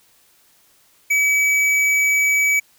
triangle tone with tanh clipping, 2284 Hz, D7, 49 cents flat, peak -16 dBFS, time 1.1-2.6 s, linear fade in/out 10 ms, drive 18 dB, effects white hiss -56 dBFS RMS until 2.78 s

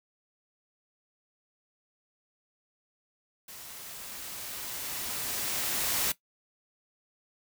white noise with level ramp, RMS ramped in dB -46 to -28 dBFS, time 3.48-6.12 s, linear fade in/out 5 ms, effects noise-tail reverb RT60 0.1 s tail -17 dB re dry

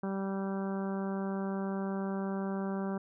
harmonic tone, 194.4 Hz, G3, 14 cents flat, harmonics 1 / 2 / 3 / 4 / 5 / 6 / 7 / 8, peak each -33 / -39 / -43 / -45 / -47 / -49 / -50 / -51 dBFS, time 0.03-2.98 s, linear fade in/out 5 ms, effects none

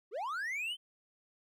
triangle linear sweep, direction up, 349.3 to 3134 Hz, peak -33 dBFS, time 0.11-0.77 s, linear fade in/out 50 ms, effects none

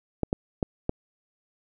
clicks, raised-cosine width 2 ms, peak -11 dBFS, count 4, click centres 0.233 / 0.329 / 0.628 / 0.894 s, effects none

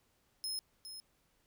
sawtooth tone with echo, 5160 Hz, E8, 38 cents flat, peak -34 dBFS, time 0.44-0.59 s, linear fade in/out 0 ms, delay 410 ms, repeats 1, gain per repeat -9 dB, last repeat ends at 1 s, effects pink hiss -74 dBFS RMS until 1.46 s

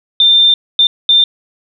sine tone bursts at uneven times, 3589 Hz, A7, 34 cents sharp, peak -5 dBFS, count 3, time 0.2-0.54 / 0.79-0.87 / 1.09-1.24 s, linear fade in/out 2 ms, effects none

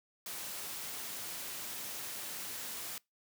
white noise, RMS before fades -42 dBFS, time 0.26-2.98 s, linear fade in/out 2 ms, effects noise-tail reverb RT60 0.2 s tail -24 dB re dry + high-pass 100 Hz 12 dB/octave

